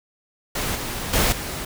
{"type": "noise with level steps", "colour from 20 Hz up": "pink", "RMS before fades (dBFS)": [-25, -29, -19, -30], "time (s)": [0.55, 1.65], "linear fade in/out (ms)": 5, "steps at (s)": [0.75, 1.13, 1.32], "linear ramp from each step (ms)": 5, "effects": []}